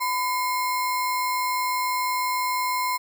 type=tone with sample-and-hold; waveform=sine; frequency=1004 Hz; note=B5; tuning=28 cents sharp; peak=-22 dBFS; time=0-2.98 s; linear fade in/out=20 ms; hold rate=3150 Hz; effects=none